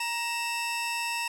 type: tone pair together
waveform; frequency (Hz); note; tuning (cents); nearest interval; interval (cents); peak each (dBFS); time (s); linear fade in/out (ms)
sawtooth; 939 / 2654; A#5 / E7; +12 / +11; octave + tritone; 1799; -28; 0-1.28; 5
effects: low-pass 12000 Hz 12 dB/octave